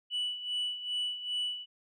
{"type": "tone with tremolo", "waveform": "sine", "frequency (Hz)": 2960, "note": "F#7", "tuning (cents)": 0, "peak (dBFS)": -27, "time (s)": [0.1, 1.66], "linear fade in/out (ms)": 50, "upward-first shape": "sine", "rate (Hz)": 2.5, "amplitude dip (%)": 75, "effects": ["tanh soft clip ceiling -28 dBFS"]}